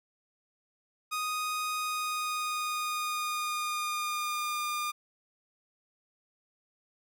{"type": "tone with pitch glide", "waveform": "sawtooth", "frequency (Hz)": [1244.5, 1207.7], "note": ["D#6", "D6"], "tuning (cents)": [0, 48], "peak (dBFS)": -27, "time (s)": [1.11, 4.92], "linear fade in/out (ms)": 20, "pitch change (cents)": -52, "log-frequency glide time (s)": [1.79, 4.6], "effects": []}